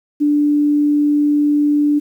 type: tone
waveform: sine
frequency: 293.7 Hz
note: D4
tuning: in tune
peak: -11 dBFS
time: 0.2-2 s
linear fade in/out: 20 ms
effects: 8-bit